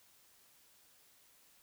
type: silence
effects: white hiss -66 dBFS RMS until 1.62 s